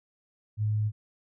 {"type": "tone", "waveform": "sine", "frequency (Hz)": 106.6, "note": "G#2", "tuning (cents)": 46, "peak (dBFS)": -24, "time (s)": [0.57, 0.92], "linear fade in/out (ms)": 50, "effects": []}